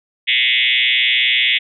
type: tone with frequency modulation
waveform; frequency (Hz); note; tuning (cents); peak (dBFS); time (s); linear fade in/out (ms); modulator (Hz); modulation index
sine; 2769; F7; -15; -12; 0.27-1.59; 20; 124; 6.4
effects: none

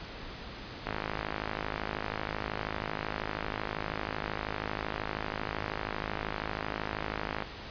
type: click train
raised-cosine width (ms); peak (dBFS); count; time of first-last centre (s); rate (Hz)
0.5; -17; 347; 0.87-7.423; 52.8
effects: pink hiss -43 dBFS RMS until 7.7 s + resampled to 11025 Hz

